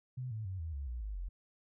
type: tone with pitch steps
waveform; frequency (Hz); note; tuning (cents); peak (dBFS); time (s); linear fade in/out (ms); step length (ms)
sine; 127 / 109.29 / 94.05 / 80.93 / 69.65 / 59.94 / 51.58 / 44.39; B2 / A2 / F#2 / E2 / C#2 / A#1 / G#1 / F1; +49 / -11 / +29 / -31 / +9 / +49 / -11 / +29; -37; 0.17-1.29; 10; 140
effects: none